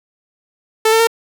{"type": "tone with pitch steps", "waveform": "sawtooth", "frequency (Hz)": [440.4, 448.9, 457.5], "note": ["A4", "A4", "A#4"], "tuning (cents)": [2, 35, -32], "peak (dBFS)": -6, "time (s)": [0.85, 1.072], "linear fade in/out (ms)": 5, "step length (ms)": 74, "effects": []}